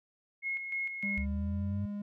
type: tone with tremolo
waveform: sine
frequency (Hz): 2165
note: C#7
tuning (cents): -41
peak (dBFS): -31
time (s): 0.42-1.26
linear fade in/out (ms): 50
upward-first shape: square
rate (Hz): 3.3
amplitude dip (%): 50
type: tone with pitch glide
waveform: triangle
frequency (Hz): 200.9 to 204.6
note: G3 to G#3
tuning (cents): +43 to -26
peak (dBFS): -33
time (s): 1.03-2.02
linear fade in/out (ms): 5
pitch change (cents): +31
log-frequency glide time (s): 1.7-1.85
type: linear sweep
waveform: sine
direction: up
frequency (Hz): 69.3 to 99.1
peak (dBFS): -32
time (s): 1.17-1.86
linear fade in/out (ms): 10
effects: none